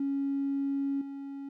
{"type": "tone with level steps", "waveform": "triangle", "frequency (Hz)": 277.2, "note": "C#4", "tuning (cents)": 0, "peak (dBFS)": [-24, -35], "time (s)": [0, 1.49], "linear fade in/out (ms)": 5, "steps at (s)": 1.01, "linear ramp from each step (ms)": 5, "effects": ["tanh soft clip ceiling -25 dBFS"]}